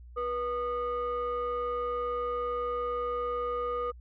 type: tone pair together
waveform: sine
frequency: 485.1 / 1227 Hz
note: B4 / D#6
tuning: -31 / -25 cents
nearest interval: octave + major third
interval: 1606 cents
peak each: -30 / -31 dBFS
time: 0.16-3.92 s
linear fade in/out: 20 ms
effects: tanh soft clip ceiling -25 dBFS + added 60 Hz sine -46 dBFS peak until 4 s